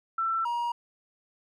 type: tone pair in turn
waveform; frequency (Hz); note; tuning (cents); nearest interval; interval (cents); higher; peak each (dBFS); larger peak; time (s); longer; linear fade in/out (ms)
sine / triangle; 1338 / 949.9; E6 / A#5; +25 / +32; tritone; 593; first; -25; neither; 0.18-0.45 / 0.45-0.72; neither; 5
effects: none